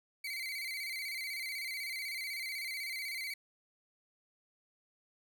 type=tone with vibrato; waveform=30% pulse; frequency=2167 Hz; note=C#7; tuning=40 cents flat; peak=-35 dBFS; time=0.24-3.34 s; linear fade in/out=5 ms; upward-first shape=square; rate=16 Hz; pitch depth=75 cents each way; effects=none